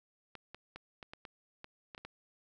clicks, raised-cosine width 0.3 ms, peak -30 dBFS, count 10, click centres 0.353 / 0.546 / 0.76 / 1.028 / 1.135 / 1.252 / 1.644 / 1.948 / 1.979 / 2.05 s, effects none

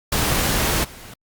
pink noise with level steps, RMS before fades -20 / -40 dBFS, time 0.12-1.14 s, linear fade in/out 5 ms, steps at 0.83 s, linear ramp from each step 20 ms, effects Opus 48 kbps

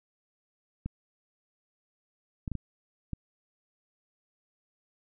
clicks, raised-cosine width 5 ms, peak -21 dBFS, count 5, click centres 0.86 / 2.478 / 2.517 / 2.553 / 3.133 s, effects none

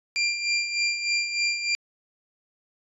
25% pulse tone with tremolo, 2381 Hz, D7, 23 cents sharp, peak -17 dBFS, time 0.16-1.75 s, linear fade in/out 0 ms, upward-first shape sine, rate 3.3 Hz, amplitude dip 60%, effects resampled to 24000 Hz

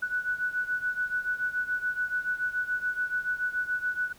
sine beating tone pair, 1479 / 1486 Hz, F#6 / F#6, -1 / +7 cents, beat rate 7 Hz, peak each -29 / -32 dBFS, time 0.02-4.13 s, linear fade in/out 10 ms, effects pink hiss -56 dBFS RMS until 4.18 s

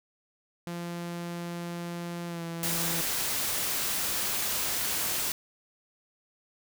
sawtooth tone with pitch glide, 172.3 to 167.59 Hz, F3 to E3, -23 to +29 cents, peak -30 dBFS, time 0.67-3.01 s, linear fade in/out 0 ms, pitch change -48 cents, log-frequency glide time 2.27-2.43 s
white noise, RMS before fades -30 dBFS, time 2.63-5.32 s, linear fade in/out 2 ms
effects none

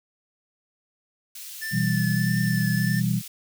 white high-pass noise, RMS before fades -39 dBFS, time 1.35-3.28 s, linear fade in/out 5 ms, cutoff 2800 Hz, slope 12 dB/octave
square tone with vibrato, 1760 Hz, A6, in tune, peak -30 dBFS, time 1.61-3.01 s, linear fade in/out 20 ms, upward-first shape triangle, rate 1.6 Hz, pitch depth 35 cents each way
sine chord, E minor, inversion second, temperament equal with one note detuned, 123.47 / 164.81 / 194.76 Hz, B2 / E3 / G3, 0 / 0 / -11 cents, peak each -25 dBFS, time 1.71-3.22 s, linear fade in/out 50 ms
effects none

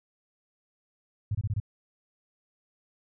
sine tone bursts, 103.83 Hz, G#2, in tune, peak -25 dBFS, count 5, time 1.31-1.601 s, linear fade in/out 5 ms, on 39 ms, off 24 ms, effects none

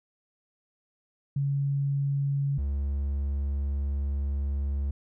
sine / triangle tone pair in turn, 139.9 / 69.95 Hz, C#3 / C#2, +16 / +16 cents, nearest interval octave, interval 1200 cents, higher first, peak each -24 dBFS, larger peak neither, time 1.36-2.58 / 2.58-4.91 s, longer second, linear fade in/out 5 ms, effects none

